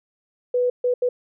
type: tone bursts at uneven times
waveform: sine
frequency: 493.9 Hz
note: B4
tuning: in tune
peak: -17 dBFS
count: 3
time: 0.54-0.7 / 0.84-0.94 / 1.02-1.09 s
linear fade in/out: 5 ms
effects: none